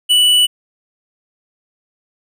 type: tone with hard clipping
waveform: sine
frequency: 2961 Hz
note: F#7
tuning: 1 cent sharp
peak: -10 dBFS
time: 0.09-0.47 s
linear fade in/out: 20 ms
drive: 9 dB
effects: none